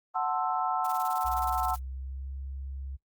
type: chord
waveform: sine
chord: F# half-diminished seventh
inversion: none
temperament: equal with one note detuned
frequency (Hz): 740 / 883.6 / 1046.5 / 1318.5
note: F#5 / A5 / C6 / E6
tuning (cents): 0 / +7 / 0 / 0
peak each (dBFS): -30 / -32 / -34 / -32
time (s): 0.14-1.76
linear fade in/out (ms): 20
type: noise with tremolo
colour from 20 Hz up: blue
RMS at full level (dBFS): -42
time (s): 0.84-1.79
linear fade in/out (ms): 10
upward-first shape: square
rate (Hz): 19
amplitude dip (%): 75
type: tone with pitch glide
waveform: sine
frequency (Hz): 64.3 to 67.5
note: C2 to C#2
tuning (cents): -30 to -45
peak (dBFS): -35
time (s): 1.24-2.97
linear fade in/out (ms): 20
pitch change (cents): +85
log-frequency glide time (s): 1.64-2.33
effects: noise-tail reverb RT60 0.1 s tail -23 dB re dry + Opus 24 kbps